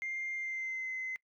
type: tone with pitch glide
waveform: sine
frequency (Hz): 2106 to 2052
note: C7 to C7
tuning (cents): +11 to -34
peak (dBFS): -34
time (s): 0.02-1.16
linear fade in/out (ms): 0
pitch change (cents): -45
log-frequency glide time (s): 0.33-0.91
effects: noise-tail reverb RT60 0.1 s tail -24 dB re dry + tanh soft clip ceiling -31 dBFS